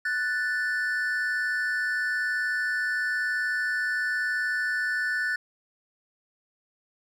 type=tone pair together; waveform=triangle; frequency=1483 / 1762 Hz; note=F#6 / A6; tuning=+4 / +2 cents; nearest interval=minor third; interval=298 cents; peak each=-26 dBFS; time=0.05-5.36 s; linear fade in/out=5 ms; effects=none